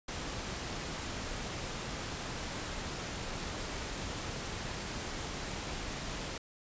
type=noise; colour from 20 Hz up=pink; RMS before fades=-39 dBFS; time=0.08-6.38 s; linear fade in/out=5 ms; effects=resampled to 16000 Hz